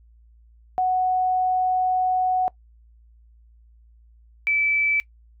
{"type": "tone pair in turn", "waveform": "sine", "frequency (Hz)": [740, 2312], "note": ["F#5", "D7"], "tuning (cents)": [0, -28], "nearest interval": "octave + minor sixth", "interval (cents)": 1972, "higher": "second", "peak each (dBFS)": -18, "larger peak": "neither", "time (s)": [[0.78, 2.48], [4.47, 5]], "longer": "first", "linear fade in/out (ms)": 0, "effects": ["noise-tail reverb RT60 0.1 s tail -21 dB re dry", "added 57 Hz sine -50 dBFS peak until 5.4 s"]}